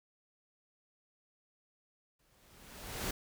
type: noise with exponential growth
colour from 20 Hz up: pink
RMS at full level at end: -35 dBFS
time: 2.19-3.11 s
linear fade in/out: 5 ms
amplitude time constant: 200 ms
effects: none